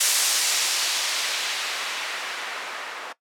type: noise with low-pass filter sweep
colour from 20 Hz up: blue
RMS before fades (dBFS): -26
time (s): 0-3.13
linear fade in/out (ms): 10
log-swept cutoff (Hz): 8200 to 1300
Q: 0.76
effects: noise-tail reverb RT60 0.1 s tail -18 dB re dry + high-pass 400 Hz 12 dB/octave